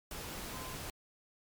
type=tone in noise; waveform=sine; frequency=1030 Hz; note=C6; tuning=28 cents flat; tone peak=-48 dBFS; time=0.53-0.75 s; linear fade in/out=2 ms; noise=pink; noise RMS=-43 dBFS; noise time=0.11-0.9 s; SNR=-8 dB; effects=MP3 96 kbps